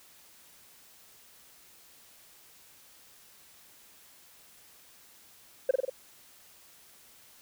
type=tone with echo; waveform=sine; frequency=523.3 Hz; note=C5; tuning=in tune; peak=-17 dBFS; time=5.69-5.71 s; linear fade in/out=5 ms; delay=47 ms; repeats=4; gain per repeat=-3 dB; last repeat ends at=5.898 s; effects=tanh soft clip ceiling -19 dBFS + white hiss -57 dBFS RMS until 7.41 s